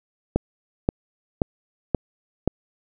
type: click train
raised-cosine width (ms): 2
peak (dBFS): -5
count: 5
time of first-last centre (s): 0.36-2.476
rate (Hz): 1.89
effects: none